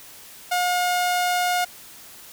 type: tone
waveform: sawtooth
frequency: 717 Hz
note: F5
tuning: 45 cents sharp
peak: -16 dBFS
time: 0.51-1.65 s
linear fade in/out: 10 ms
effects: white hiss -44 dBFS RMS until 2.32 s